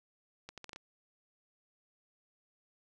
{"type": "accelerating click train", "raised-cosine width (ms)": 0.2, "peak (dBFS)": -28, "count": 6, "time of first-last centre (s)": [0.49, 0.761], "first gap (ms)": 87, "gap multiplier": 0.76, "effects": []}